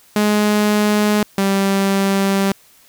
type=tone pair in turn; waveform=sawtooth; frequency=209.5 / 195.88 Hz; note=G#3 / G3; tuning=+15 / -1 cents; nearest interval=minor second; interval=116 cents; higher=first; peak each=-9 / -10 dBFS; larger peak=first; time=0.16-1.23 / 1.38-2.52 s; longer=second; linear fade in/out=2 ms; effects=white hiss -50 dBFS RMS until 2.88 s